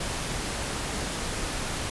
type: noise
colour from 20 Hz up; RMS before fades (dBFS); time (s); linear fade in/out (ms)
pink; -31; 0-1.9; 5
effects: resampled to 24000 Hz